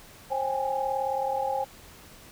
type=tone cluster; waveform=sine; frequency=533 / 796 / 835 Hz; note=C5 / G5 / G#5; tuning=+32 / +26 / +9 cents; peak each=-30 dBFS; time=0.3-1.65 s; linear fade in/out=20 ms; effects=pink hiss -50 dBFS RMS until 2.31 s